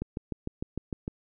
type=click train; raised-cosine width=3 ms; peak=-19 dBFS; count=8; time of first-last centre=0.02-1.079 s; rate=6.61 Hz; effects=none